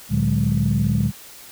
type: tone cluster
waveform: sine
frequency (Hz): 70.5 / 114.1 / 148.9 / 186 / 206.8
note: C#2 / A#2 / D3 / F#3 / G#3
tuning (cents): +30 / -37 / +24 / +9 / -7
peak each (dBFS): -27 / -20 / -22 / -24 / -22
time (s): 0.09-1.12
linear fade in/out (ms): 50
effects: tanh soft clip ceiling -8 dBFS + white hiss -42 dBFS RMS until 1.51 s